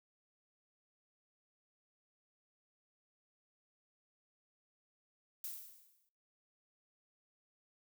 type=noise with exponential decay; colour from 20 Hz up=violet; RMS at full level=-41 dBFS; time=5.44-6.09 s; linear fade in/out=1 ms; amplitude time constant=140 ms; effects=noise-tail reverb RT60 0.5 s tail -22 dB re dry